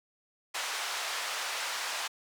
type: band-pass noise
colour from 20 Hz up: pink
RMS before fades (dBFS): -35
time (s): 0.54-2.08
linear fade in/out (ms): 10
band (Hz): 920 to 7400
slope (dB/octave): 12
effects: high-pass 400 Hz 12 dB/octave